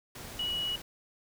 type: tone in noise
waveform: sine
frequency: 2921 Hz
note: F#7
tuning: 23 cents flat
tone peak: -30 dBFS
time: 0.39-0.76 s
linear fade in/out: 5 ms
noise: pink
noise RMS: -44 dBFS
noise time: 0.15-0.82 s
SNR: +11 dB
effects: none